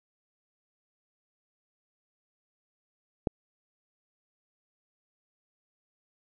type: click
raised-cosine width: 2 ms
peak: -12 dBFS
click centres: 3.272 s
effects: none